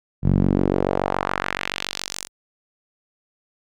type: tone with band-pass filter sweep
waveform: sawtooth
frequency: 47.06 Hz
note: F#1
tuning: 30 cents sharp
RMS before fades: -22 dBFS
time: 0.22-2.29 s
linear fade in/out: 50 ms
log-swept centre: 140 to 8400 Hz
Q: 1.5
effects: none